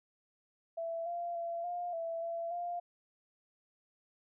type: tone with pitch steps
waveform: sine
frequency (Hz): 665 / 691 / 679 / 705 / 664 / 673 / 699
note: E5 / F5 / F5 / F5 / E5 / E5 / F5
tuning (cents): +15 / -19 / -49 / +16 / +12 / +36 / +1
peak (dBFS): -35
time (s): 0.77-2.8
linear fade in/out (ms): 10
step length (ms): 290
effects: none